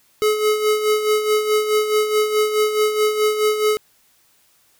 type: tone with tremolo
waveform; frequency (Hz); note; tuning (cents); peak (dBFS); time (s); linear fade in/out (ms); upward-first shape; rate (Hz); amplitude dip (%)
square; 426.5; G#4; +46; -14; 0.22-3.77; 0; sine; 4.7; 60
effects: white hiss -58 dBFS RMS until 4.79 s